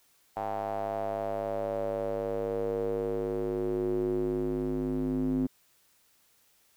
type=tone with band-pass filter sweep; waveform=square; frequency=51.91 Hz; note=G#1; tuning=in tune; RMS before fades=-31 dBFS; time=0.36-5.47 s; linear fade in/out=10 ms; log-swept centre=770 to 270 Hz; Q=5.4; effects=white hiss -66 dBFS RMS until 6.76 s